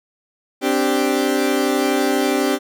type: chord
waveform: 30% pulse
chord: C suspended second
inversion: none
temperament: equal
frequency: 261.6 / 293.7 / 392 Hz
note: C4 / D4 / G4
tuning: 0 / 0 / 0 cents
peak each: -18 dBFS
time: 0.61-2.59 s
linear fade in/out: 50 ms
effects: none